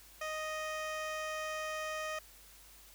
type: tone with low-pass filter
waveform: 15% pulse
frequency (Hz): 622.3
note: D#5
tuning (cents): 0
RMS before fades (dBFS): -39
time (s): 0.21-2.19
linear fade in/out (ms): 5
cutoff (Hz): 8200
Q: 0.6
effects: added 50 Hz sine -62 dBFS peak until 2.94 s + white hiss -58 dBFS RMS until 2.94 s